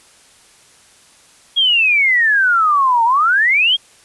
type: exponential two-way sweep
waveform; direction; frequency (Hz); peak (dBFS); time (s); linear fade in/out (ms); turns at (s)
sine; down then up; 3322 to 899 to 3322; -10; 1.56-3.77; 20; 3.04
effects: white hiss -48 dBFS RMS until 4.04 s + resampled to 24000 Hz